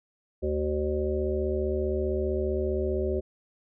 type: harmonic tone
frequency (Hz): 75.3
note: D2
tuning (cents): +44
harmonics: 1 / 3 / 5 / 7 / 8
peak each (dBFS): -30 / -36 / -28 / -34 / -35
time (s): 0.42-3.21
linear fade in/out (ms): 20
effects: none